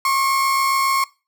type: tone pair together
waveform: 35% pulse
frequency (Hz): 1082.8 / 1150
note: C#6 / D6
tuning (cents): -41 / -37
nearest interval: minor second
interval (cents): 104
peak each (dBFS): -15 / -25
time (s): 0.05-1.04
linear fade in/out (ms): 2
effects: noise-tail reverb RT60 0.3 s tail -21 dB re dry